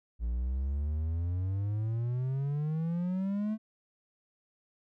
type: exponential sweep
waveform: triangle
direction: up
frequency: 56.3 to 220.7 Hz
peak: -27 dBFS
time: 0.19-3.58 s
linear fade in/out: 50 ms
effects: none